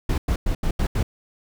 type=noise bursts at uneven times; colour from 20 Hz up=brown; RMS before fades=-21 dBFS; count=6; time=0.09-0.18 / 0.28-0.36 / 0.46-0.55 / 0.63-0.71 / 0.79-0.87 / 0.95-1.03 s; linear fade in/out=5 ms; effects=none